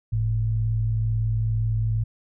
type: tone pair together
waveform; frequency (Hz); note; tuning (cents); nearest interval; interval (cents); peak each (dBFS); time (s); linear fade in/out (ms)
sine; 47.97 / 110.2; G1 / A2; -37 / +3; octave + major second; 1440; -28 / -21; 0.12-2.04; 10
effects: none